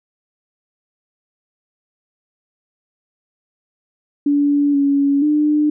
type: tone with pitch steps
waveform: sine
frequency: 287.4 / 280.9 / 299.6 Hz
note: D4 / C#4 / D4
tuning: -37 / +23 / +35 cents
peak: -12 dBFS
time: 4.26-5.7 s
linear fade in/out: 5 ms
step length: 480 ms
effects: none

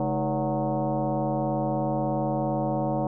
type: tone with frequency modulation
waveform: sine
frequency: 214.5 Hz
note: A3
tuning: 44 cents flat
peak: -23 dBFS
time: 0-3.07 s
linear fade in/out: 2 ms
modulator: 176 Hz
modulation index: 3.6
effects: none

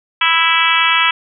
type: harmonic tone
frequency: 329.6 Hz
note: E4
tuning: in tune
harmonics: 3 / 4 / 5 / 6 / 7 / 8 / 9 / 10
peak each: -19 / -17 / -21 / -20 / -18 / -18 / -21 / -19 dBFS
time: 0.21-1.11 s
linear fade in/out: 5 ms
effects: none

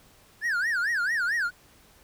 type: tone with vibrato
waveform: triangle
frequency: 1630 Hz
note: G#6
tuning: 33 cents flat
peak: -22 dBFS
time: 0.41-1.51 s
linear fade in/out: 50 ms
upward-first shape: sine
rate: 4.5 Hz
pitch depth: 270 cents each way
effects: pink hiss -57 dBFS RMS until 2.03 s

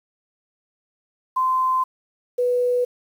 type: tone pair in turn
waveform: sine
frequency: 1034 / 492.5 Hz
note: C6 / B4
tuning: -21 / -5 cents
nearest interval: octave + minor second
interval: 1284 cents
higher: first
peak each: -17 dBFS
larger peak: neither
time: 1.36-1.84 / 2.38-2.85 s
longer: first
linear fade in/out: 10 ms
effects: 8-bit

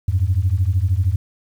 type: beating tone pair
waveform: sine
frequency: 86.5 / 99.5 Hz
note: F2 / G2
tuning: -16 / +26 cents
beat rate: 13 Hz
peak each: -17 dBFS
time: 0.08-1.16 s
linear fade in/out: 5 ms
effects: tanh soft clip ceiling -8 dBFS + 8-bit

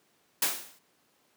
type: noise with exponential decay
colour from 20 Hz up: white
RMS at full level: -23 dBFS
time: 0.42-0.79 s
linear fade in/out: 5 ms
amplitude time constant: 80 ms
effects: pink hiss -68 dBFS RMS until 1.36 s + high-pass 200 Hz 12 dB/octave

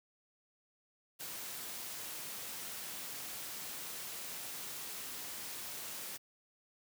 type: noise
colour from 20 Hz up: white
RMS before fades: -44 dBFS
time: 1.19-6.18 s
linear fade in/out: 20 ms
effects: high-pass 100 Hz 12 dB/octave

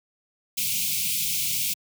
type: band-stop noise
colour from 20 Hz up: white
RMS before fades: -26 dBFS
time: 0.57-1.74 s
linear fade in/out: 10 ms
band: 220 to 2200 Hz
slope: 96 dB/octave
effects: high-pass 100 Hz 12 dB/octave

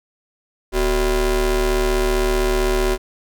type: ring-modulated tone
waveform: 40% pulse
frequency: 205.8 Hz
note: G#3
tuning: 16 cents flat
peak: -12 dBFS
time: 0.72-2.98 s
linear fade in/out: 50 ms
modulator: 168 Hz
effects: none

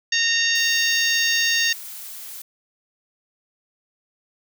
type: harmonic tone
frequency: 922 Hz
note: A#5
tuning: 19 cents flat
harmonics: 2 / 3 / 4 / 5 / 6 / 7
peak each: -22 / -24 / -25 / -26 / -27 / -27 dBFS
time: 0.12-1.73 s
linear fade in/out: 5 ms
type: noise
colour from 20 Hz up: blue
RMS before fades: -36 dBFS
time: 0.55-2.42 s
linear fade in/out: 5 ms
effects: none

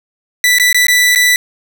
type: tone with dropouts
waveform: sawtooth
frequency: 1975.5 Hz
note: B6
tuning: in tune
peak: -4 dBFS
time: 0.44-1.36 s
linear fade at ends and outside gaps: 1 ms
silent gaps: 0.585-0.598 / 0.728-0.745 / 0.868-0.883 / 1.15-1.158 s
effects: none

